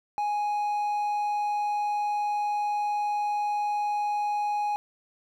triangle tone, 830.6 Hz, G#5, in tune, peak -23 dBFS, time 0.18-4.76 s, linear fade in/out 0 ms, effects none

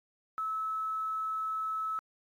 sine tone with quantisation, 1300 Hz, E6, 24 cents flat, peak -31 dBFS, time 0.38-1.99 s, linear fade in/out 0 ms, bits 10, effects AAC 48 kbps

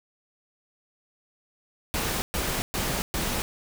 pink noise bursts, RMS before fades -28 dBFS, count 4, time 1.94-3.42 s, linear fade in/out 0 ms, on 280 ms, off 120 ms, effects none

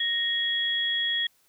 sine tone pair together, 1864.7 / 3323 Hz, A#6 / G#7, 0 / 0 cents, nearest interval minor seventh, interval 1000 cents, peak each -29 / -25 dBFS, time 0-1.27 s, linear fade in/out 5 ms, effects white hiss -65 dBFS RMS until 1.48 s

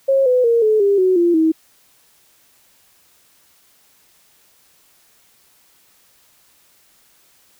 sine tone with pitch steps, 541 / 501.9 / 465.6 / 431.9 / 400.6 / 371.7 / 344.8 / 319.8 Hz, C#5 / B4 / A#4 / A4 / G4 / F#4 / F4 / D#4, -42 / +28 / -2 / -32 / +38 / +8 / -22 / +48 cents, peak -11 dBFS, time 0.08-1.52 s, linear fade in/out 10 ms, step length 180 ms, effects white hiss -55 dBFS RMS until 7.59 s

